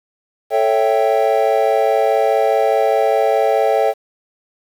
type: chord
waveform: triangle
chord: A dominant seventh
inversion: none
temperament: equal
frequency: 440 / 554.4 / 659.3 / 784 Hz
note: A4 / C#5 / E5 / G5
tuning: 0 / 0 / 0 / 0 cents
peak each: -16 dBFS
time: 0.5-3.94 s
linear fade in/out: 50 ms
effects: 7-bit